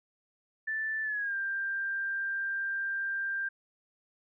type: tone with pitch glide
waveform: sine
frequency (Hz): 1760 to 1586.2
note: A6 to G6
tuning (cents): 0 to +20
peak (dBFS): -30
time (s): 0.67-3.49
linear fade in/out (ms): 10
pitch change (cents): -180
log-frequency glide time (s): 1.03-1.35
effects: none